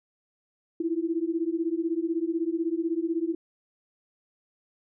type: beating tone pair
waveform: sine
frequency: 323.5 / 339.5 Hz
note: E4 / F4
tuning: -32 / -49 cents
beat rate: 16 Hz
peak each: -28 dBFS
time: 0.8-3.35 s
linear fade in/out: 5 ms
effects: none